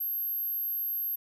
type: tone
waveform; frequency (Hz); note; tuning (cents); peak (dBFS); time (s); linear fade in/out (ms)
sine; 12544; G9; 0; -29; 0-1.16; 10
effects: none